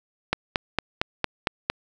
click train, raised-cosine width 0.3 ms, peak -5 dBFS, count 7, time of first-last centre 0.33-1.7 s, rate 4.38 Hz, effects none

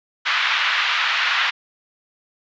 pink band-pass noise, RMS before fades -20 dBFS, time 0.25-1.51 s, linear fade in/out 20 ms, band 1200 to 3600 Hz, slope 24 dB/octave, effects resampled to 16000 Hz

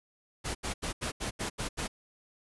pink noise bursts, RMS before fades -34 dBFS, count 8, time 0.44-1.88 s, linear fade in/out 20 ms, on 110 ms, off 80 ms, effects resampled to 24000 Hz

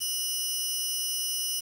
15% pulse tone pair together, 2935 / 5235 Hz, F#7 / E8, -15 / -13 cents, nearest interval minor seventh, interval 1002 cents, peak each -23 / -27 dBFS, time 0-1.61 s, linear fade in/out 20 ms, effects 8-bit

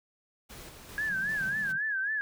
pink noise with tremolo, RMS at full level -46 dBFS, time 0.49-1.73 s, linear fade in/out 20 ms, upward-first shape square, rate 2.5 Hz, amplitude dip 35%
sine tone with vibrato, 1644 Hz, G#6, 18 cents flat, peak -28 dBFS, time 0.98-2.21 s, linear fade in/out 0 ms, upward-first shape sine, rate 3.7 Hz, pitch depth 120 cents each way
white band-pass noise, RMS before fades -47 dBFS, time 1.09-1.78 s, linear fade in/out 10 ms, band 140 to 200 Hz, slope 48 dB/octave
effects none

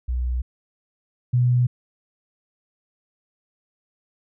sine tone pair in turn, 61.74 / 123.48 Hz, B1 / B2, 0 / 0 cents, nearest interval octave, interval 1200 cents, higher second, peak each -21 / -15 dBFS, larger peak second, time 0.08-0.42 / 1.33-1.67 s, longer neither, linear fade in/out 10 ms, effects none

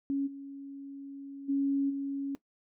sine tone with level steps, 277.2 Hz, C#4, in tune, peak -27 / -40 / -25 / -31 dBFS, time 0.1-2.35 s, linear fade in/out 0 ms, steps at 0.26 / 1.48 / 1.89 s, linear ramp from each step 20 ms, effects noise-tail reverb RT60 0.1 s tail -17 dB re dry

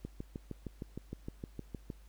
click train, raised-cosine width 3 ms, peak -27 dBFS, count 13, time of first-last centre 0.05-1.902 s, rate 6.48 Hz, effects added 50 Hz sine -54 dBFS peak until 2.08 s + pink hiss -67 dBFS RMS until 2.08 s

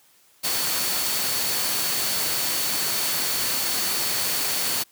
sine tone in noise, 4453 Hz, C#8, 7 cents sharp, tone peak -31 dBFS, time 0.43-4.84 s, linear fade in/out 20 ms, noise white, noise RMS -25 dBFS, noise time 0.43-4.84 s, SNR -9 dB, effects white hiss -58 dBFS RMS until 4.91 s + high-pass 100 Hz 12 dB/octave

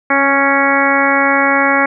harmonic tone with a mistuned harmonic, 277.2 Hz, C#4, in tune, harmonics 1 / 2 / 3 / 4 / 5 / 6 / 7 / 8, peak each -18 / -18 / -18 / -18 / -18 / -18 / -18 / -18 dBFS, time 0.1-1.86 s, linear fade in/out 5 ms, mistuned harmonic 1, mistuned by -16 cents, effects none

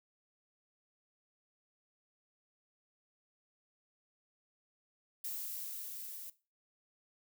violet noise with level ramp, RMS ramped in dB -40 to -47 dBFS, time 5.24-6.3 s, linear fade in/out 5 ms, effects noise-tail reverb RT60 0.3 s tail -17 dB re dry

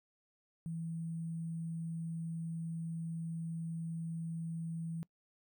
sine tone with sample-and-hold, 164.81 Hz, E3, in tune, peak -37 dBFS, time 0.66-5.03 s, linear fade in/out 0 ms, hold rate 8820 Hz, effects noise-tail reverb RT60 0.1 s tail -23 dB re dry

